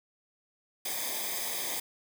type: noise with comb filter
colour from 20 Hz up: white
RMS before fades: -34 dBFS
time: 0.85-1.8 s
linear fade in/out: 5 ms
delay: 0.71 ms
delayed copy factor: -0.8
effects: none